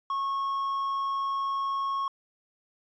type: tone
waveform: triangle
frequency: 1096 Hz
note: C#6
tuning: 20 cents flat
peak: -25 dBFS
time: 0.1-2.08 s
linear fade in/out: 2 ms
effects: resampled to 16000 Hz